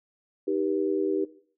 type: chord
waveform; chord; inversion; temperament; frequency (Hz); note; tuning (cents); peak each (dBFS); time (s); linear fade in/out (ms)
sine; Eb augmented; none; equal with one note detuned; 311.1 / 392 / 482; Eb4 / G4 / B4; 0 / 0 / -42; -29 / -26 / -32; 0.47-1.25; 10
effects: noise-tail reverb RT60 0.5 s tail -17 dB re dry